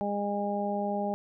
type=harmonic tone; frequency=203.5 Hz; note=G#3; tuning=35 cents flat; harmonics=1 / 2 / 3 / 4; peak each=-32 / -36 / -33 / -33 dBFS; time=0.01-1.14 s; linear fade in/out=0 ms; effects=none